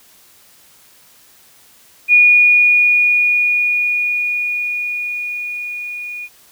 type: tone with level ramp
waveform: sine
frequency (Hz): 2448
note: D#7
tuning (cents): -29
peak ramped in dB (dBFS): -5 to -25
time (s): 2.08-6.29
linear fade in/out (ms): 50
effects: white hiss -48 dBFS RMS until 6.51 s